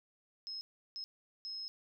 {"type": "tone bursts at uneven times", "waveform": "sine", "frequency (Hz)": 5160, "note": "E8", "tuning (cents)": -38, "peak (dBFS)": -40, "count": 3, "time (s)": [[0.47, 0.61], [0.96, 1.04], [1.45, 1.68]], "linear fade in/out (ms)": 0, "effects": []}